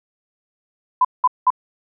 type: tone bursts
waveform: sine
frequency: 1005 Hz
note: B5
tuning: 30 cents sharp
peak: -10 dBFS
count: 3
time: 1.01-1.504 s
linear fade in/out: 5 ms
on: 38 ms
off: 190 ms
effects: none